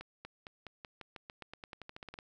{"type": "accelerating click train", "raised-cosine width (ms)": 0.3, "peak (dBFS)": -29, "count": 19, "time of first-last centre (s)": [0.01, 2.188], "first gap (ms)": 240, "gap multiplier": 0.91, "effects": []}